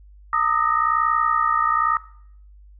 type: tone cluster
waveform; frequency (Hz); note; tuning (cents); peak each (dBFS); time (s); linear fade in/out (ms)
sine; 916 / 1219 / 1280 / 1866; A#5 / D#6 / D#6 / A#6; -31 / -36 / +49 / +1; -29 / -20 / -22 / -29; 0.33-1.97; 2
effects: noise-tail reverb RT60 0.6 s tail -18 dB re dry + added 50 Hz sine -44 dBFS peak until 2.79 s